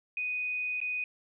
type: tone with dropouts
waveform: sine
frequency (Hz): 2489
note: D#7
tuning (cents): 0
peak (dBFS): -30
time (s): 0.17-1.04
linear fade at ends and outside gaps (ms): 2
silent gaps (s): 0.803-0.814
effects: none